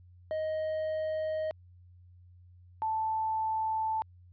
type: tone pair in turn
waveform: triangle / sine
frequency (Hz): 626 / 879.5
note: D#5 / A5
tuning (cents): +10 / -1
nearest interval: tritone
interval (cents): 589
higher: second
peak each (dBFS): -28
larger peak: neither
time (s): 0.31-1.51 / 2.82-4.02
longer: neither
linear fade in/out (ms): 0
effects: added 89 Hz sine -53 dBFS peak until 4.32 s + resampled to 11025 Hz